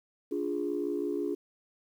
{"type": "chord", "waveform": "sine", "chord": "D diminished", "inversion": "none", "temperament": "equal with one note detuned", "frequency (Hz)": [290.3, 349.2, 415.3], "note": ["D4", "F4", "Ab4"], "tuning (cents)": [-20, 0, 0], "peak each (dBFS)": -33, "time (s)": [0.31, 1.35], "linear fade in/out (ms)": 10, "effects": ["tanh soft clip ceiling -21 dBFS", "10-bit"]}